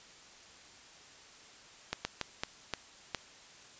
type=slowing click train; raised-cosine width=0.2 ms; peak=-15 dBFS; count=6; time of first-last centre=1.93-3.148 s; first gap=120 ms; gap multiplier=1.36; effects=white hiss -55 dBFS RMS until 3.79 s + resampled to 16000 Hz